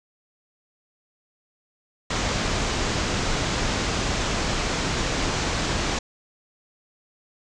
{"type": "low-pass noise", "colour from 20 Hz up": "pink", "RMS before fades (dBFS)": -25, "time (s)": [2.1, 5.99], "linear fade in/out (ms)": 5, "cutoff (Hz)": 7400, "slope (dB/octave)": 48, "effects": []}